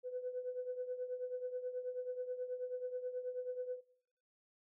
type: tone with tremolo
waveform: sine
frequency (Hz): 501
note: B4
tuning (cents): +25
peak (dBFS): -35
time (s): 0.03-3.81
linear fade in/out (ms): 50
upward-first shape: triangle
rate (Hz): 9.3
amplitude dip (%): 75
effects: noise-tail reverb RT60 0.7 s tail -20 dB re dry + tanh soft clip ceiling -31 dBFS